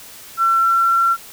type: tone with pitch glide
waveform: sine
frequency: 1350 to 1360.2 Hz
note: E6 to F6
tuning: +41 to -46 cents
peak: -12 dBFS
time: 0.37-1.17 s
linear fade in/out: 50 ms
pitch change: +13 cents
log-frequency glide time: 0.5-1.02 s
effects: white hiss -39 dBFS RMS until 1.32 s